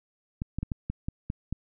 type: clicks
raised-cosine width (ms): 5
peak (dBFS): -18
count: 8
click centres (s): 0.419 / 0.586 / 0.63 / 0.718 / 0.9 / 1.085 / 1.301 / 1.526
effects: none